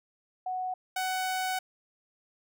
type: tone pair in turn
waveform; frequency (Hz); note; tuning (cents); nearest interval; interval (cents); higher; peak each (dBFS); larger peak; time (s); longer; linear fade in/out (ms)
sine / sawtooth; 740 / 747.3; F#5 / F#5; 0 / +17; unison; 17; second; -30 / -25; second; 0.46-0.74 / 0.96-1.59; second; 5
effects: none